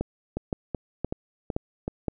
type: two click trains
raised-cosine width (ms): 2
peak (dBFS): -15 / -13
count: 5 / 5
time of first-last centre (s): 0.37-1.879 / 0.01-2.083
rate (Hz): 2.65 / 1.93
effects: none